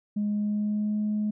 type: tone with pitch glide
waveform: sine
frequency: 207.7 to 211.2 Hz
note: G#3 to G#3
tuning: 0 to +29 cents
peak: -23 dBFS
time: 0.16-1.31 s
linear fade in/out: 10 ms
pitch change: +29 cents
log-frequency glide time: 0.28-0.99 s
effects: tanh soft clip ceiling -21 dBFS